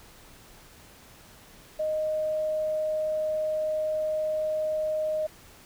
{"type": "tone", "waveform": "sine", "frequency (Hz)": 620, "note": "D#5", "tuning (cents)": -6, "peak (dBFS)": -25, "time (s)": [1.79, 5.27], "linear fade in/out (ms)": 10, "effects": ["pink hiss -52 dBFS RMS until 5.65 s"]}